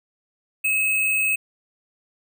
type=tone with sample-and-hold; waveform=sine; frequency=2574 Hz; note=E7; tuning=42 cents flat; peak=-18 dBFS; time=0.64-1.36 s; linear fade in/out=10 ms; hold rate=11025 Hz; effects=none